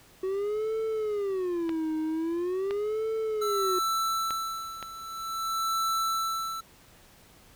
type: tone with vibrato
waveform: triangle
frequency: 372.7 Hz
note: F#4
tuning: 13 cents sharp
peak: -25 dBFS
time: 0.23-3.79 s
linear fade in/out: 5 ms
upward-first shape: sine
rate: 0.43 Hz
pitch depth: 300 cents each way
type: clicks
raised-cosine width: 0.3 ms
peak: -21 dBFS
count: 4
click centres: 1.693 / 2.709 / 4.307 / 4.827 s
type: tone with tremolo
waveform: square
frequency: 1327 Hz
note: E6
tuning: 11 cents sharp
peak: -26 dBFS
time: 3.41-6.61 s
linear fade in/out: 10 ms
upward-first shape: sine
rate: 0.5 Hz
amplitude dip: 80%
effects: pink hiss -56 dBFS RMS until 7.55 s